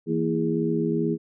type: harmonic tone with a mistuned harmonic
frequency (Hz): 82.41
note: E2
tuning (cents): 0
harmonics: 2 / 3 / 4 / 5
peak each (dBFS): -27 / -27 / -27 / -27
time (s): 0.06-1.18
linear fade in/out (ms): 50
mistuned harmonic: 3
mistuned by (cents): -100
effects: none